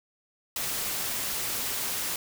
white noise, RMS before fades -31 dBFS, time 0.56-2.16 s, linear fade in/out 2 ms, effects none

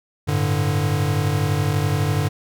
square chord, G suspended second, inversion none, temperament equal, 98 / 110 / 146.83 Hz, G2 / A2 / D3, 0 / 0 / 0 cents, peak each -23 / -26 / -22 dBFS, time 0.27-2.29 s, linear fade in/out 20 ms, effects none

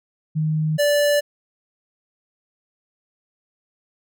sine / square tone pair in turn, 155.56 / 583.1 Hz, D#3 / D5, 0 / -13 cents, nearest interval octave + major seventh, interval 2287 cents, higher second, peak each -18 / -16 dBFS, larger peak second, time 0.35-0.78 / 0.78-1.21 s, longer neither, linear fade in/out 20 ms, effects none

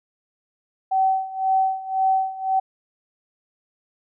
sine tone with tremolo, 764 Hz, G5, 45 cents flat, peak -15 dBFS, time 0.91-2.6 s, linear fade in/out 10 ms, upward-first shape sine, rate 1.9 Hz, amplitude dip 85%, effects none

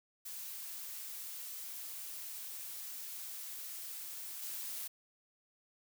blue noise with level steps, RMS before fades -45 / -42 dBFS, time 0.25-4.88 s, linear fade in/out 10 ms, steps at 4.42 s, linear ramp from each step 5 ms, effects none

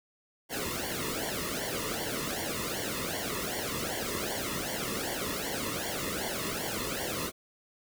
pink noise with flanger, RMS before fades -34 dBFS, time 0.49-7.32 s, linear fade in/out 50 ms, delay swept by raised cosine 0.78 to 1.32 ms, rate 2.6 Hz, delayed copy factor -0.9, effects none

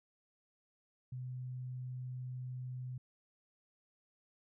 sine tone, 126.7 Hz, B2, 45 cents sharp, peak -40 dBFS, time 1.12-2.98 s, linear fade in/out 5 ms, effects none

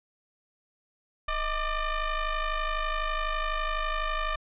sawtooth ring-modulated tone, 603 Hz, D5, 46 cents sharp, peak -20 dBFS, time 1.28-4.36 s, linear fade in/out 5 ms, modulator 577 Hz, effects resampled to 8000 Hz

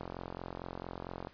click train, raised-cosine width 1 ms, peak -26 dBFS, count 57, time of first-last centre 0.01-1.271 s, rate 44.4 Hz, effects pink hiss -60 dBFS RMS until 1.33 s + resampled to 11025 Hz

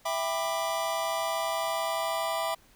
square chord, E minor seventh, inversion none, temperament just, 659.3 / 791.1 / 988.9 / 1186.7 Hz, E5 / G5 / B5 / D6, 0 / +16 / +2 / +18 cents, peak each -32 / -36 / -35 / -36 dBFS, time 0.05-2.55 s, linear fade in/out 10 ms, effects pink hiss -60 dBFS RMS until 2.75 s

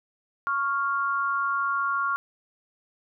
sine tone pair together, 1108.7 / 1396.9 Hz, C#6 / F6, 0 / 0 cents, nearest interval major third, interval 400 cents, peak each -26 dBFS, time 0.47-2.16 s, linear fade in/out 0 ms, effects none

